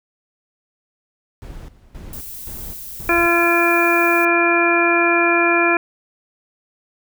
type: noise with tremolo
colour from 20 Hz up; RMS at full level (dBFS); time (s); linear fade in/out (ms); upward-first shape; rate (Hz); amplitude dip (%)
brown; -34; 1.42-3.48; 0; square; 1.9; 80
type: noise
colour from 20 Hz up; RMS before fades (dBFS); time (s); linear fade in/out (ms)
violet; -33; 2.13-4.25; 2
type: harmonic tone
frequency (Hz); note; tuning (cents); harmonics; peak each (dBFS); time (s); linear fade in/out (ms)
342; F4; -36; 1 / 2 / 3 / 4 / 5 / 7; -18 / -21 / -23 / -21 / -21 / -18; 3.09-5.77; 2
effects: none